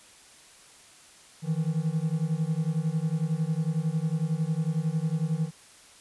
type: beating tone pair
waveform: triangle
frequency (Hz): 154.1 / 165.1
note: D#3 / E3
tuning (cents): -16 / +3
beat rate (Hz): 11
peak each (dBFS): -26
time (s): 1.42-5.51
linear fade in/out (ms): 50
effects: white hiss -53 dBFS RMS until 6 s + resampled to 24000 Hz